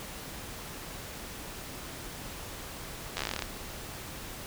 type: slowing click train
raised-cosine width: 0.2 ms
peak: -14 dBFS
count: 14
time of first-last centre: 3.17-3.422 s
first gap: 11 ms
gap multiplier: 1.09
effects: pink hiss -42 dBFS RMS until 4.46 s